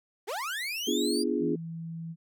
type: linear sweep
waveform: 30% pulse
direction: up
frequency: 347.2 to 4873 Hz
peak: -29 dBFS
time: 0.27-1.24 s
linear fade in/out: 20 ms
type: chord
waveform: sine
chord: B diminished seventh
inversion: none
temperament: equal with one note detuned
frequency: 246.9 / 293.7 / 343 / 415.3 Hz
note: B3 / D4 / F4 / Ab4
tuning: 0 / 0 / -31 / 0 cents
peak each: -31 dBFS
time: 0.87-1.56 s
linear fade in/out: 10 ms
type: tone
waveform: sine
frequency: 164.81 Hz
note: E3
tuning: in tune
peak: -35 dBFS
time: 1.39-2.16 s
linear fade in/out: 50 ms
effects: none